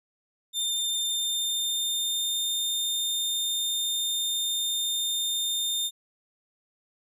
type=tone with pitch glide; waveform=sawtooth; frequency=3606 to 3627 Hz; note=A7 to A#7; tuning=+42 to -48 cents; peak=-23 dBFS; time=0.53-5.91 s; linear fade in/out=50 ms; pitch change=+10 cents; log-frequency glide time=1.02-2.41 s; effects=none